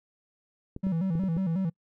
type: clicks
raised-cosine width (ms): 3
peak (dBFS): -24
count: 5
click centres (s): 0.764 / 0.868 / 1.154 / 1.237 / 1.367
type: tone with vibrato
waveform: triangle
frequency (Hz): 177.2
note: F3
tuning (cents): +25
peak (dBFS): -23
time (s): 0.83-1.7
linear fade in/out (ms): 10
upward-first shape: square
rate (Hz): 5.5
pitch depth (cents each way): 130
effects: noise-tail reverb RT60 0.1 s tail -26 dB re dry